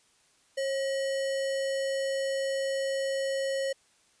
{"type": "tone with sample-and-hold", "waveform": "sine", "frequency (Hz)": 542, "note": "C#5", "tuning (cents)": -39, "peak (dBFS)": -27, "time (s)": [0.57, 3.73], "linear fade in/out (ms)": 10, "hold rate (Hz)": 2450, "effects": ["white hiss -65 dBFS RMS until 4.2 s", "resampled to 22050 Hz"]}